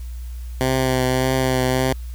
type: tone with vibrato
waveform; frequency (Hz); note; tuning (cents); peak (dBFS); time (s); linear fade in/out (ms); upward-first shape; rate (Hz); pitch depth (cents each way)
10% pulse; 129.4; C3; -19; -9; 0.61-1.93; 0; triangle; 1.7; 25
effects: added 60 Hz sine -28 dBFS peak until 2.14 s + white hiss -50 dBFS RMS until 2.14 s